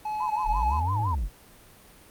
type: tone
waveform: triangle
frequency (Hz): 853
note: G#5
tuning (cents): +46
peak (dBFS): -26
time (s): 0.05-0.8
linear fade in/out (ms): 5
type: tone with vibrato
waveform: sine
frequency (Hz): 932.3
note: A#5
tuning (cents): 0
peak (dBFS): -27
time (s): 0.2-1.15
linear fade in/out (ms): 5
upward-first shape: sine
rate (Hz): 5.9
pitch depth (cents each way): 190
type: linear two-way sweep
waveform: triangle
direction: up then down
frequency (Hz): 30 to 111.4 to 34.6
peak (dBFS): -23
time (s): 0.44-1.3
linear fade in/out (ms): 50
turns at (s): 1.02
effects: pink hiss -52 dBFS RMS until 2.1 s + Opus 32 kbps